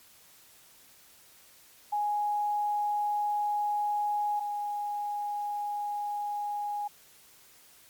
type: tone pair in turn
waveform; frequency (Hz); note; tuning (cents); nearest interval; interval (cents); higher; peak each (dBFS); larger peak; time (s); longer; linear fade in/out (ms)
sine; 830.6 / 825.9; G#5 / G#5; 0 / -10; unison; 10; first; -26 / -30; first; 1.92-4.4 / 4.4-6.88; neither; 10
effects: white hiss -57 dBFS RMS until 7.89 s + MP3 96 kbps